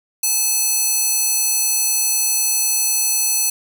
square tone with high-pass filter, 864 Hz, A5, 32 cents flat, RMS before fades -18 dBFS, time 0.23-3.5 s, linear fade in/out 5 ms, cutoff 7100 Hz, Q 0.94, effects 8-bit

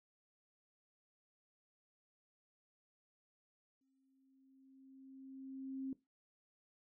sine tone with exponential growth, 266.7 Hz, C4, 33 cents sharp, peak -38 dBFS, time 3.81-5.93 s, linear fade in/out 2 ms, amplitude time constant 460 ms, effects noise-tail reverb RT60 0.2 s tail -17 dB re dry

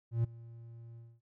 triangle tone with ADSR envelope, 116.2 Hz, A#2, 5 cents flat, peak -23 dBFS, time 0.11-1.21 s, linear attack 130 ms, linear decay 11 ms, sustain -22 dB, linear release 240 ms, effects none

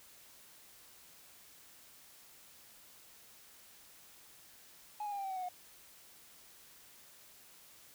triangle tone with pitch steps, 841 / 823.2 / 805.8 / 788.8 / 772.1 / 755.8 / 739.8 / 724.1 Hz, G#5 / G#5 / G5 / G5 / G5 / F#5 / F#5 / F#5, +22 / -16 / +48 / +11 / -26 / +37 / 0 / -38 cents, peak -34 dBFS, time 5-5.488 s, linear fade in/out 5 ms, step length 61 ms, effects tanh soft clip ceiling -33 dBFS + white hiss -59 dBFS RMS until 7.94 s

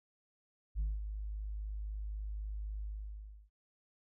sine tone with ADSR envelope, 51.91 Hz, G#1, in tune, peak -28 dBFS, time 0.75-3.5 s, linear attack 45 ms, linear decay 200 ms, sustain -9 dB, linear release 670 ms, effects tanh soft clip ceiling -30 dBFS

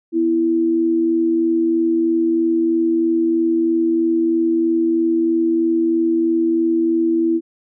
sine tone pair together, 248.1 / 331.2 Hz, B3 / E4, +8 / +8 cents, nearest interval perfect fourth, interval 500 cents, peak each -24 / -14 dBFS, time 0.12-7.41 s, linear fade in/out 50 ms, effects none

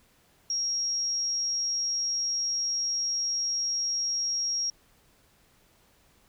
sine tone, 5600 Hz, F8, 4 cents sharp, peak -26 dBFS, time 0.5-4.7 s, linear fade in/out 2 ms, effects pink hiss -63 dBFS RMS until 6.28 s

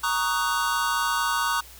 square chord, D# minor seventh, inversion second, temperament just, 933.4 / 1120.1 / 1244.5 / 1493.4 Hz, A#5 / C#6 / D#6 / F#6, +2 / +18 / 0 / +16 cents, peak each -29 dBFS, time 0.03-1.61 s, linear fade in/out 10 ms, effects added 60 Hz sine -49 dBFS peak until 1.79 s + white hiss -47 dBFS RMS until 1.79 s

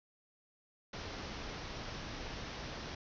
pink low-pass noise, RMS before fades -44 dBFS, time 0.93-2.95 s, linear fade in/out 5 ms, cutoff 6000 Hz, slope 96 dB/octave, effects none

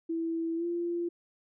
sine tone with pitch glide, 329.6 to 344.2 Hz, E4 to F4, 0 to -25 cents, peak -29 dBFS, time 0.09-1.09 s, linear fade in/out 10 ms, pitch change +75 cents, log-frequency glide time 0.56-0.65 s, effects none

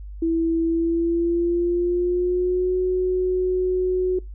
sine tone with pitch glide, 329.6 to 367.8 Hz, E4 to F#4, 0 to -10 cents, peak -18 dBFS, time 0.22-4.19 s, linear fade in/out 5 ms, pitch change +190 cents, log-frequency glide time 0.64-2.77 s, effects noise-tail reverb RT60 0.2 s tail -23 dB re dry + added 50 Hz sine -33 dBFS peak until 4.34 s

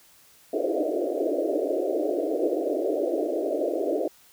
pink band-pass noise, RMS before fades -26 dBFS, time 0.53-4.08 s, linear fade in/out 5 ms, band 290 to 670 Hz, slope 96 dB/octave, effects white hiss -56 dBFS RMS until 4.32 s

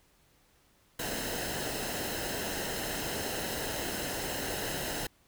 pink noise with comb filter, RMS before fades -35 dBFS, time 0.99-5.07 s, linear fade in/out 5 ms, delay 0.86 ms, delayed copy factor -0.6, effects pink hiss -66 dBFS RMS until 5.27 s

